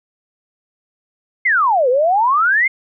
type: exponential two-way sweep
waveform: sine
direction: down then up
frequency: 2169 to 479.5 to 2169 Hz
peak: -11 dBFS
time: 1.45-2.68 s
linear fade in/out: 10 ms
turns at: 1.89 s
effects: none

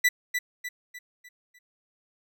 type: tone with echo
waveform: 40% pulse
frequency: 1975.5 Hz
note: B6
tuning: in tune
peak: -17 dBFS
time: 0.04-0.09 s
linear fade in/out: 10 ms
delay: 300 ms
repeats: 5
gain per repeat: -7 dB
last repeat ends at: 1.59 s
effects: none

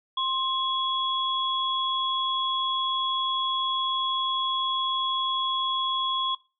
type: tone pair together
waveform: sine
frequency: 1056 / 3353 Hz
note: C6 / G#7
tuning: +16 / +16 cents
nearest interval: octave + minor sixth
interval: 2000 cents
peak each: -27 dBFS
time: 0.17-6.35 s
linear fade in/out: 5 ms
effects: noise-tail reverb RT60 0.3 s tail -20 dB re dry

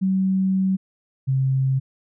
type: tone pair in turn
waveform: sine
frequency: 190 / 133.11 Hz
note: F#3 / C3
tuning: +46 / +30 cents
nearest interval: tritone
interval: 616 cents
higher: first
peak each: -17 dBFS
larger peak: neither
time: 0.01-0.77 / 1.27-1.8 s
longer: first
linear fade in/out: 20 ms
effects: none

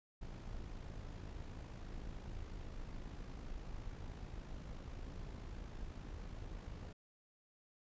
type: noise with amplitude modulation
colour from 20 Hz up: brown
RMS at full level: -45 dBFS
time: 0.21-6.93 s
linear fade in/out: 10 ms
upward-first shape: sine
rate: 53.8 Hz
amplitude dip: 50%
effects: resampled to 16000 Hz

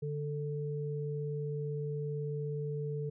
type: tone pair together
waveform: sine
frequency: 146.83 / 442 Hz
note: D3 / A4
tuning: 0 / +8 cents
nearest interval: octave + perfect fifth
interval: 1908 cents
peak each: -35 / -38 dBFS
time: 0.02-3.1 s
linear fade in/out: 10 ms
effects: none

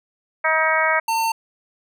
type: harmonic tone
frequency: 317.3 Hz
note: D#4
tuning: 34 cents sharp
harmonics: 2 / 3 / 4 / 5 / 6 / 7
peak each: -23 / -23 / -23 / -23 / -23 / -23 dBFS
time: 0.44-1 s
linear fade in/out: 10 ms
type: tone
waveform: square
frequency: 903 Hz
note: A5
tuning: 45 cents sharp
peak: -19 dBFS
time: 1.08-1.32 s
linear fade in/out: 5 ms
effects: none

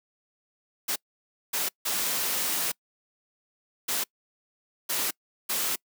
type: noise bursts at uneven times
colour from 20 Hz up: white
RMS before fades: -28 dBFS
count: 6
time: 0.88-0.96 / 1.53-1.69 / 1.85-2.72 / 3.88-4.04 / 4.89-5.11 / 5.49-5.76 s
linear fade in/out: 10 ms
effects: noise-tail reverb RT60 0.1 s tail -26 dB re dry + high-pass 200 Hz 12 dB/octave

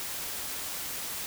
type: noise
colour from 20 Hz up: white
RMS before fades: -36 dBFS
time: 0-1.26 s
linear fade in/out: 0 ms
effects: none

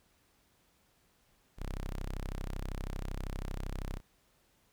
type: tone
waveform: sawtooth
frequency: 32.7 Hz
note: C1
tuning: in tune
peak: -32 dBFS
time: 1.57-4.01 s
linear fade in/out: 50 ms
effects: pink hiss -70 dBFS RMS until 4.72 s

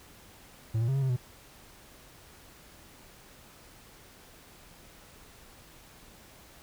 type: tone with pitch steps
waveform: triangle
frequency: 111.6 / 116.3 / 134.4 / 137.1 / 132.1 / 124.3 Hz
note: A2 / A#2 / C3 / C#3 / C3 / B2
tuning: +25 / -4 / +47 / -19 / +17 / +12 cents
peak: -23 dBFS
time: 0.74-1.166 s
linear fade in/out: 10 ms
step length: 71 ms
effects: pink hiss -54 dBFS RMS until 6.62 s

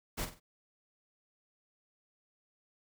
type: noise with echo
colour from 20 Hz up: pink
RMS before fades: -36 dBFS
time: 0.17-0.26 s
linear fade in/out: 20 ms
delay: 47 ms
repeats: 3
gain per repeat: -9 dB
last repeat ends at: 0.401 s
effects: none

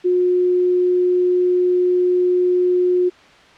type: tone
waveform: sine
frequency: 360.4 Hz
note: F#4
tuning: 45 cents flat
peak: -13 dBFS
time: 0.04-3.1 s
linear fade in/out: 20 ms
effects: white hiss -46 dBFS RMS until 3.57 s + low-pass 3000 Hz 12 dB/octave

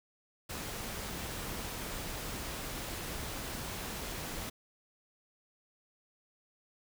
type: noise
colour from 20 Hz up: pink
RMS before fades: -40 dBFS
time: 0.49-4.5 s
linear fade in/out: 10 ms
effects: none

